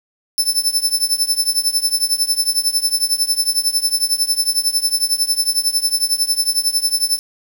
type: tone with tremolo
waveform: 25% pulse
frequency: 5280 Hz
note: E8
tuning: 2 cents sharp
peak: -6 dBFS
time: 0.38-7.19 s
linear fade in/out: 0 ms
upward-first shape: triangle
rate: 11 Hz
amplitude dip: 95%
effects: 7-bit